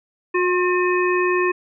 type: harmonic tone with a mistuned harmonic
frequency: 360.9 Hz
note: F#4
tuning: 43 cents flat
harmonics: 1 / 3 / 5 / 7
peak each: -18 / -23 / -25 / -26 dBFS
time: 0.34-1.52 s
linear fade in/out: 10 ms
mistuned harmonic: 3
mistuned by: -21 cents
effects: none